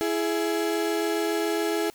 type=tone pair together; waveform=35% pulse; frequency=332.3 / 419.4 Hz; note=E4 / G#4; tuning=+14 / +17 cents; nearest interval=major third; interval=403 cents; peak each=-25 dBFS; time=0.01-1.9 s; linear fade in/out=0 ms; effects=white hiss -55 dBFS RMS until 1.94 s